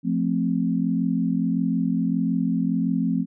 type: chord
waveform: sine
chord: F major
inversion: none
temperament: equal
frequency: 174.61 / 220 / 261.6 Hz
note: F3 / A3 / C4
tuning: 0 / 0 / 0 cents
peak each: -24 / -25 / -24 dBFS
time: 0.03-3.26 s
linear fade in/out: 50 ms
effects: none